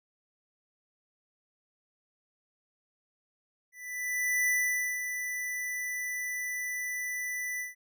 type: tone with ADSR envelope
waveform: square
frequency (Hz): 1985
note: B6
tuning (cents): +8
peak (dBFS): -25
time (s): 3.72-7.75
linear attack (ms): 760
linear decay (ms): 510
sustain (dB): -8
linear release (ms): 150
effects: none